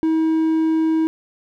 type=tone; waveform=triangle; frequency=320 Hz; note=D#4; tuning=49 cents sharp; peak=-13 dBFS; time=0.03-1.07 s; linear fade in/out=0 ms; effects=none